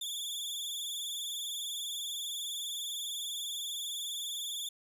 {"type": "tone with vibrato", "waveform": "sawtooth", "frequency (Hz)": 3465, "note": "A7", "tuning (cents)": -27, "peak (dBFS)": -33, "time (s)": [0.01, 4.69], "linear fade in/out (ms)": 5, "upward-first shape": "triangle", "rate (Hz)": 20, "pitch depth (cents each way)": 99, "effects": []}